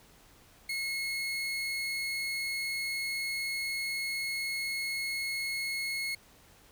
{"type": "tone", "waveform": "30% pulse", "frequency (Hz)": 2172, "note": "C#7", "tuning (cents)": -36, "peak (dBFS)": -29, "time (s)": [0.69, 6.15], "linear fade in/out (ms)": 5, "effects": ["pink hiss -59 dBFS RMS until 6.71 s"]}